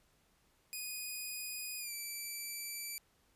5% pulse tone with pitch glide, 2479 to 2326 Hz, D#7 to D7, -7 to -17 cents, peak -31 dBFS, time 0.73-2.98 s, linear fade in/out 0 ms, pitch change -110 cents, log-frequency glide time 1.79-1.93 s, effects pink hiss -72 dBFS RMS until 3.35 s + resampled to 32000 Hz

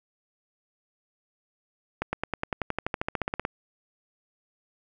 accelerating click train, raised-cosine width 0.5 ms, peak -12 dBFS, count 19, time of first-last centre 2.02-3.451 s, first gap 110 ms, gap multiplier 0.96, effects none

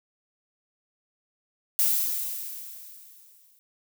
violet noise with exponential decay, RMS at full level -21 dBFS, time 1.79-3.59 s, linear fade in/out 0 ms, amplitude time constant 390 ms, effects none

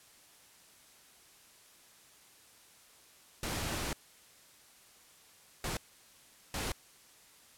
pink noise bursts at uneven times, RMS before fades -36 dBFS, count 3, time 3.43-3.93 / 5.64-5.77 / 6.54-6.72 s, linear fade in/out 2 ms, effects white hiss -60 dBFS RMS until 7.57 s + low-pass 12000 Hz 12 dB/octave

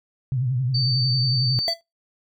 sine tone with vibrato, 127.6 Hz, C3, 43 cents flat, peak -20 dBFS, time 0.32-1.59 s, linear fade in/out 0 ms, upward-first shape sine, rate 11 Hz, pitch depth 110 cents each way
sine tone, 4580 Hz, D8, 44 cents flat, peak -22 dBFS, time 0.74-1.74 s, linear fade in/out 10 ms
square tone with exponential decay, 670 Hz, E5, 28 cents sharp, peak -21 dBFS, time 1.68-1.81 s, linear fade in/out 0 ms, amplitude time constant 27 ms
effects noise-tail reverb RT60 0.2 s tail -20 dB re dry

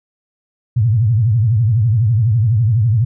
sine tone with vibrato, 112.3 Hz, A2, 36 cents sharp, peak -10 dBFS, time 0.76-3.05 s, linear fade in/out 10 ms, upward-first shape triangle, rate 12 Hz, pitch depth 240 cents each way, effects none

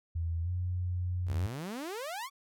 sine tone with pitch glide, 83.3 to 89.8 Hz, E2 to F2, +19 to +49 cents, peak -30 dBFS, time 0.15-1.47 s, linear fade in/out 10 ms, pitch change +130 cents, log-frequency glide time 0.43-0.49 s
sawtooth exponential sweep, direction up, 58.27 to 1170 Hz, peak -33 dBFS, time 1.26-2.3 s, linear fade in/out 50 ms
effects none

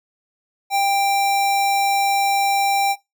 sine tone with sample-and-hold, 794 Hz, G5, 22 cents sharp, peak -15 dBFS, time 0.7-2.96 s, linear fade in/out 50 ms, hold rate 3150 Hz, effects noise-tail reverb RT60 0.2 s tail -20 dB re dry

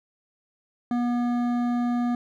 sine tone with hard clipping, 241.7 Hz, B3, 37 cents flat, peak -24 dBFS, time 0.91-2.15 s, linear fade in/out 2 ms, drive 11 dB, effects none

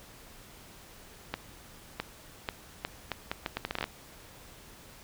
accelerating click train, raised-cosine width 0.3 ms, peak -15 dBFS, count 15, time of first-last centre 1.34-3.841 s, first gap 660 ms, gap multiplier 0.74, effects pink hiss -52 dBFS RMS until 5.03 s

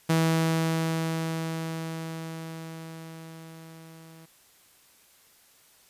sawtooth tone with level ramp, 162.5 Hz, E3, 24 cents flat, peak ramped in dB -16 to -44 dBFS, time 0.09-4.26 s, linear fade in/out 10 ms, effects white hiss -59 dBFS RMS until 5.89 s + resampled to 32000 Hz

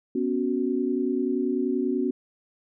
sine chord, B suspended second, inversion none, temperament equal, 246.9 / 277.2 / 370 Hz, B3 / C#4 / F#4, 0 / 0 / 0 cents, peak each -27 dBFS, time 0.15-2.11 s, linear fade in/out 5 ms, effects none

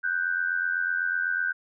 sine tone pair together, 1480 / 1568 Hz, F#6 / G6, 0 / 0 cents, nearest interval minor second, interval 100 cents, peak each -27 dBFS, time 0.03-1.53 s, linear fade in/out 20 ms, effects none

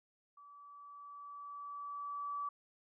sine tone with level ramp, 1151 Hz, D6, 35 cents flat, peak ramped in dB -55 to -36 dBFS, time 0.37-2.49 s, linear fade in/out 5 ms, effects none

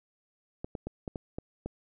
clicks, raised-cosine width 2 ms, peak -22 dBFS, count 7, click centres 0.645 / 0.752 / 0.87 / 1.078 / 1.158 / 1.385 / 1.66 s, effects none

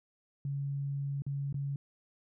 sine tone with dropouts, 140 Hz, C#3, 18 cents sharp, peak -32 dBFS, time 0.45-1.76 s, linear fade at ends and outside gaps 2 ms, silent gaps 1.221-1.265 / 1.527-1.543 s, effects none

